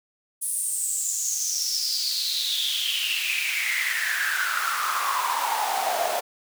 pink noise with high-pass filter sweep, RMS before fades -26 dBFS, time 0.41-6.21 s, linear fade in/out 20 ms, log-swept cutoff 10000 to 640 Hz, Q 7.9, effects none

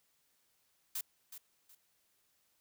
blue noise with echo, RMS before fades -38 dBFS, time 0.95-1.01 s, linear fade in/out 5 ms, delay 370 ms, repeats 2, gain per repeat -11 dB, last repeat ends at 1.75 s, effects white hiss -75 dBFS RMS until 2.6 s

